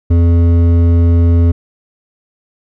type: tone with hard clipping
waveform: sine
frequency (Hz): 85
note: F2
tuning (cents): -46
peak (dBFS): -8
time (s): 0.1-1.52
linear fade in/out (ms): 10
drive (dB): 10
effects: none